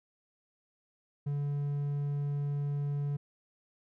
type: tone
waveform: triangle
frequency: 143.6 Hz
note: D3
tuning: 39 cents flat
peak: -28 dBFS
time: 1.26-3.17 s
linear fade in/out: 10 ms
effects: none